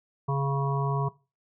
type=harmonic tone; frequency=138.59 Hz; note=C#3; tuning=in tune; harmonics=1 / 3 / 5 / 7 / 8; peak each=-25 / -34 / -37 / -33 / -35 dBFS; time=0.28-1.09 s; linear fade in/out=10 ms; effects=noise-tail reverb RT60 0.3 s tail -20 dB re dry